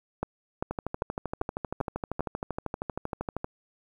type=two click trains; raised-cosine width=1 ms; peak=-17 / -14 dBFS; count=36 / 6; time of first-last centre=0.71-3.444 / 0.23-2.206 s; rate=12.8 / 2.53 Hz; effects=9-bit